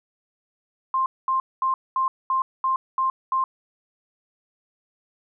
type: tone bursts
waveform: sine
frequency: 1053 Hz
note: C6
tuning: 11 cents sharp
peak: -19 dBFS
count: 8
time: 0.94-3.44 s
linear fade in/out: 2 ms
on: 120 ms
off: 220 ms
effects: none